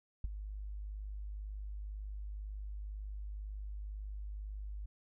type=tone with ADSR envelope; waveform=sine; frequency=51 Hz; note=G#1; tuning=31 cents flat; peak=-29 dBFS; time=0.24-4.86 s; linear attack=4 ms; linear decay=19 ms; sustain=-11 dB; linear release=7 ms; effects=none